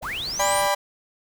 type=linear sweep; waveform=sine; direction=up; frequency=460 to 9956 Hz; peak=-27 dBFS; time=0.01-0.64 s; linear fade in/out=50 ms
type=noise; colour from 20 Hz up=pink; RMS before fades=-39 dBFS; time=0.02-0.68 s; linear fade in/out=10 ms
type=chord; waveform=35% pulse; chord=G major; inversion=second; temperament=equal with one note detuned; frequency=587.3 / 802.3 / 987.8 Hz; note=D5 / G5 / B5; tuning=0 / +40 / 0 cents; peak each=-22 / -23 / -22 dBFS; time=0.39-0.75 s; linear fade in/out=10 ms
effects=none